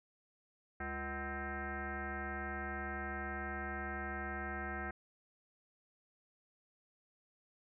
sine tone with frequency modulation, 753 Hz, F#5, 30 cents sharp, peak -38 dBFS, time 0.8-4.91 s, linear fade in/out 5 ms, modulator 275 Hz, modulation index 4.2, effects none

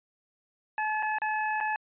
25% pulse tone with dropouts, 859 Hz, A5, 42 cents flat, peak -23 dBFS, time 0.78-1.76 s, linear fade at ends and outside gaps 1 ms, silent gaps 1.026-1.03 / 1.185-1.218 / 1.603-1.609 s, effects resampled to 8000 Hz

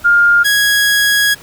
sine / sawtooth tone pair in turn, 1409 / 1660 Hz, F6 / G#6, +15 / -1 cents, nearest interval minor third, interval 284 cents, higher second, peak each -6 dBFS, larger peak neither, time 0.04-0.44 / 0.44-1.35 s, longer second, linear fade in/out 20 ms, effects pink hiss -38 dBFS RMS until 1.42 s

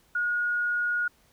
sine tone, 1442 Hz, F#6, 45 cents flat, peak -24 dBFS, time 0.15-1.08 s, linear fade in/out 5 ms, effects pink hiss -63 dBFS RMS until 1.32 s

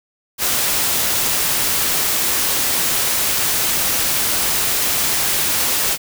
white noise, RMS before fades -18 dBFS, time 0.38-5.98 s, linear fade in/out 50 ms, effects none

